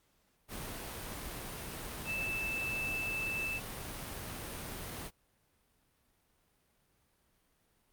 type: tone in noise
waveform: sine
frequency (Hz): 2637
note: E7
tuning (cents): 0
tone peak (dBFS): -34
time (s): 2.05-3.61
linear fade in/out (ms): 50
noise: pink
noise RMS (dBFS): -42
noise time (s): 0.48-5.11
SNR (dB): +5
effects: pink hiss -73 dBFS RMS until 7.92 s + Opus 48 kbps